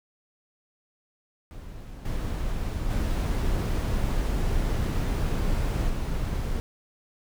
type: noise with level steps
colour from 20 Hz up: brown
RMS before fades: -40 / -29 / -25 / -28 dBFS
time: 1.51-6.6 s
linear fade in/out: 0 ms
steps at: 2.05 / 2.9 / 5.89 s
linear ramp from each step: 5 ms
effects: none